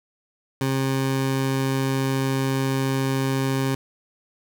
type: tone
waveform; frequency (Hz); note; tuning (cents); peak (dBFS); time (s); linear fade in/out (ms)
20% pulse; 134.1; C3; +43; -16; 0.61-3.75; 2
effects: none